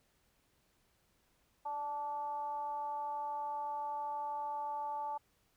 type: tone with frequency modulation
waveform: sine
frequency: 874 Hz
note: A5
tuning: 12 cents flat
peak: -36 dBFS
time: 1.65-5.18 s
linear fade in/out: 10 ms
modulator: 287 Hz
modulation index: 0.46
effects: pink hiss -74 dBFS RMS until 5.56 s